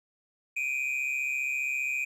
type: tone pair together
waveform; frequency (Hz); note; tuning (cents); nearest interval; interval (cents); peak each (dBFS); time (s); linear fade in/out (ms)
triangle; 2349 / 2484; D7 / D#7; 0 / -3; minor second; 97; -31 / -28; 0.56-2.05; 10
effects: none